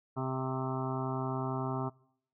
harmonic tone with a mistuned harmonic, 130.81 Hz, C3, in tune, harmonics 1 / 2 / 3 / 5 / 6 / 7 / 8 / 9 / 10, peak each -35 / -38 / -40 / -42 / -43 / -43 / -44 / -45 / -45 dBFS, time 0.16-1.9 s, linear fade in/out 20 ms, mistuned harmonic 8, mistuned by +22 cents, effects noise-tail reverb RT60 0.7 s tail -24 dB re dry

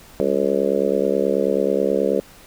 harmonic tone with a mistuned harmonic, 69.3 Hz, C#2, in tune, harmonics 3 / 4 / 5 / 6 / 7 / 8 / 9, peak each -26 / -27 / -26 / -22 / -22 / -23 / -31 dBFS, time 0.2-2.2 s, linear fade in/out 0 ms, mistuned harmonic 3, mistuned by -96 cents, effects pink hiss -46 dBFS RMS until 2.46 s

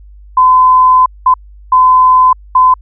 sine tone bursts at uneven times, 1019 Hz, C6, 46 cents flat, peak -3 dBFS, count 4, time 0.37-1.06 / 1.26-1.34 / 1.72-2.33 / 2.55-2.74 s, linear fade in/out 5 ms, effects added 50 Hz sine -33 dBFS peak until 2.81 s

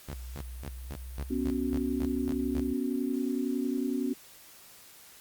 sawtooth tone bursts, 71.1 Hz, C#2, 45 cents sharp, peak -31 dBFS, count 10, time 0.08-2.61 s, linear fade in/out 10 ms, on 64 ms, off 210 ms
sine tone with pitch glide, 62 to 67.22 Hz, B1 to C2, +7 to +47 cents, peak -38 dBFS, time 0.1-2.74 s, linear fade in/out 20 ms, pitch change +140 cents, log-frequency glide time 0.64-1.94 s
sine chord, B suspended second, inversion none, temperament just, 246.9 / 277.8 / 370.4 Hz, B3 / C#4 / F#4, 0 / +4 / +2 cents, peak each -31 / -31 / -36 dBFS, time 1.3-4.14 s, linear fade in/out 10 ms
effects white hiss -53 dBFS RMS until 5.2 s + Opus 48 kbps

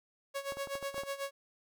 sawtooth tone with tremolo, 554.4 Hz, C#5, in tune, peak -30 dBFS, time 0.34-1.31 s, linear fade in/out 20 ms, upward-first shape sine, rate 8.1 Hz, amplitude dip 80%
clicks, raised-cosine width 1 ms, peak -31 dBFS, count 8, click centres 0.522 / 0.571 / 0.673 / 0.754 / 0.827 / 0.944 / 0.98 / 1.035 s
effects none

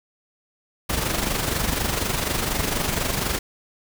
pink noise with amplitude modulation, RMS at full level -22 dBFS, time 0.89-3.39 s, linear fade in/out 10 ms, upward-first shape sine, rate 24.1 Hz, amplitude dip 55%, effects none

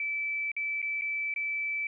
sine tone with dropouts, 2315 Hz, D7, 25 cents flat, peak -29 dBFS, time 0-1.87 s, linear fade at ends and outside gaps 2 ms, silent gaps 0.517-0.565 / 0.818-0.826 / 1.012-1.019 / 1.34-1.361 s, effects none

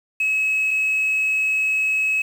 sine tone pair in turn, 2570 / 2570 Hz, E7 / E7, -45 / -45 cents, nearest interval unison, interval 0 cents, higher neither, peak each -16 dBFS, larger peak neither, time 0.2-0.71 / 0.71-2.22 s, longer second, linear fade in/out 5 ms, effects tanh soft clip ceiling -14 dBFS + 7-bit

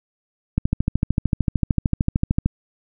click train, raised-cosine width 5 ms, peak -5 dBFS, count 26, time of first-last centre 0.58-2.46 s, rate 13.3 Hz, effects none

